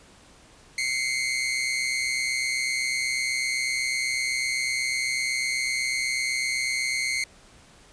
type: tone pair together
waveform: sawtooth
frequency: 2089 / 2217 Hz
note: C7 / C#7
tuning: -3 / 0 cents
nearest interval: minor second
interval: 103 cents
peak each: -23 / -25 dBFS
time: 0.78-7.24 s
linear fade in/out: 2 ms
effects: pink hiss -53 dBFS RMS until 7.92 s + resampled to 22050 Hz